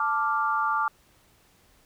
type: chord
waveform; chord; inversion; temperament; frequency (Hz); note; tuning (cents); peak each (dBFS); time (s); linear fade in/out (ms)
sine; D minor; second; equal; 880 / 1174.7 / 1396.9; A5 / D6 / F6; 0 / 0 / 0; -28 / -25 / -29; 0-0.88; 2
effects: pink hiss -61 dBFS RMS until 1.85 s